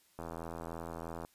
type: click train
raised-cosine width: 1 ms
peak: -28 dBFS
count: 89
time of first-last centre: 0.19-1.249 s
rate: 83.1 Hz
effects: white hiss -68 dBFS RMS until 1.34 s + resampled to 32000 Hz